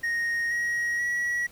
triangle tone with pitch steps, 1864.7 / 1895.1 / 1926 Hz, A#6 / A#6 / B6, 0 / +28 / -44 cents, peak -23 dBFS, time 0.03-1.47 s, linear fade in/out 10 ms, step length 480 ms, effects pink hiss -53 dBFS RMS until 1.51 s

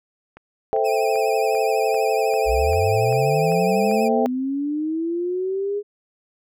click train, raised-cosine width 0.5 ms, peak -26 dBFS, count 10, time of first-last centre 0.37-3.913 s, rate 2.54 Hz
sine chord, A minor seventh, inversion none, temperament equal, 440 / 523.3 / 659.3 / 784 Hz, A4 / C5 / E5 / G5, 0 / 0 / 0 / 0 cents, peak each -21 / -24 / -24 / -23 dBFS, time 0.73-4.26 s, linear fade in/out 0 ms
sawtooth tone with vibrato, 2489 Hz, D#7, in tune, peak -28 dBFS, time 0.84-4.09 s, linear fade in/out 20 ms, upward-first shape triangle, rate 12 Hz, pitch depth 87 cents each way
sine linear sweep, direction up, 53.3 to 415.3 Hz, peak -21 dBFS, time 2.45-5.83 s, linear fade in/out 50 ms
effects none

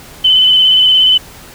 sine tone with vibrato, 3030 Hz, F#7, 40 cents sharp, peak -5 dBFS, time 0.24-1.18 s, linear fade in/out 10 ms, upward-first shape square, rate 17 Hz, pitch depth 20 cents each way, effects pink hiss -35 dBFS RMS until 1.54 s

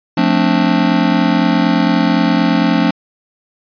square chord, D minor seventh, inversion first, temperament just, 176.2 / 220.2 / 264.3 / 293.7 Hz, F3 / A3 / C4 / D4, +16 / +2 / +18 / 0 cents, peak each -17 dBFS, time 0.17-2.91 s, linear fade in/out 5 ms, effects resampled to 11025 Hz

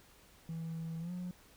triangle tone with pitch glide, 163.5 to 179.33 Hz, E3 to F3, -14 to +46 cents, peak -35 dBFS, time 0.49-1.31 s, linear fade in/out 2 ms, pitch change +160 cents, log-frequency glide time 1-1.12 s, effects tanh soft clip ceiling -33 dBFS + pink hiss -62 dBFS RMS until 1.56 s

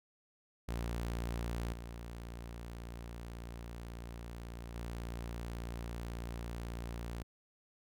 sawtooth tone with level steps, 58.2 Hz, A#1, 2 cents flat, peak -32 / -40 / -36 dBFS, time 0.68-7.23 s, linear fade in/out 10 ms, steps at 1.73 / 4.75 s, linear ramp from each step 2 ms, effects none

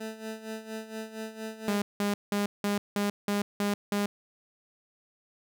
20% pulse tone with tremolo, 220 Hz, A3, in tune, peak -29 dBFS, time 0-1.81 s, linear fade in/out 10 ms, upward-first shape sine, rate 4.3 Hz, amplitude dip 75%
sawtooth tone bursts, 203.7 Hz, G#3, 33 cents flat, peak -22 dBFS, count 8, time 1.68-4.06 s, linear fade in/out 2 ms, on 140 ms, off 180 ms
effects none

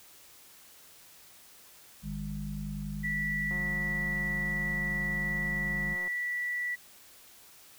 harmonic tone, 50.7 Hz, G#1, 41 cents flat, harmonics 1 / 3 / 4, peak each -39 / -38 / -38 dBFS, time 2.02-5.97 s, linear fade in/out 50 ms
sine tone, 1957 Hz, B6, 16 cents flat, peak -30 dBFS, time 3.03-6.76 s, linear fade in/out 20 ms
click train, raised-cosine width 1 ms, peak -34 dBFS, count 463, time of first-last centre 3.51-6.077 s, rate 180 Hz
effects white hiss -55 dBFS RMS until 7.78 s

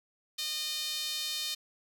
sawtooth tone with high-pass filter, 611 Hz, D#5, 32 cents flat, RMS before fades -35 dBFS, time 0.38-1.55 s, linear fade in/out 10 ms, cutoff 3800 Hz, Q 2.6, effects none

